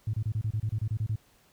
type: tone bursts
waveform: sine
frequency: 108.1 Hz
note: A2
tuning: 30 cents flat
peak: -25 dBFS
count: 12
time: 0.07-1.158 s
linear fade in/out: 5 ms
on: 65 ms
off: 28 ms
effects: tanh soft clip ceiling -21 dBFS + pink hiss -63 dBFS RMS until 1.52 s